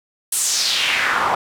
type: noise with band-pass filter sweep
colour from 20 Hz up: pink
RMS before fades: -19 dBFS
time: 0.32-1.35 s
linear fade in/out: 5 ms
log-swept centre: 10000 to 870 Hz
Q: 2.7
effects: none